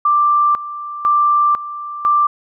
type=tone with tremolo; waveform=sine; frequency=1179 Hz; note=D6; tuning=6 cents sharp; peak=-10 dBFS; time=0.05-2.27 s; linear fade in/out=5 ms; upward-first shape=square; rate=1 Hz; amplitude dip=80%; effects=none